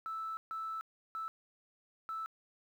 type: tone bursts at uneven times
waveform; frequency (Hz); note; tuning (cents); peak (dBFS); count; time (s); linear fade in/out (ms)
sine; 1316; E6; -3; -36; 4; 0.06-0.37 / 0.51-0.81 / 1.15-1.28 / 2.09-2.26; 0
effects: tanh soft clip ceiling -33 dBFS + 11-bit